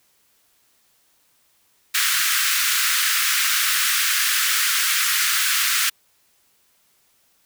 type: high-pass noise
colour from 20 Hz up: pink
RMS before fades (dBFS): -20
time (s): 1.94-5.9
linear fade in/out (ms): 10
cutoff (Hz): 1300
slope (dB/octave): 48
effects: white hiss -62 dBFS RMS until 7.45 s